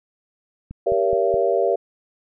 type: click train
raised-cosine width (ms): 5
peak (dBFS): -22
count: 4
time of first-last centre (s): 0.71-1.342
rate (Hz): 4.75
type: chord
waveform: sine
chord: G diminished seventh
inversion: none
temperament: just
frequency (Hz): 392 / 470.4 / 564.5 / 677.4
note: G4 / Bb4 / Db5 / Fb5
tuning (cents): 0 / +16 / +31 / +47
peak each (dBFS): -22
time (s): 0.86-1.76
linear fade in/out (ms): 10
effects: none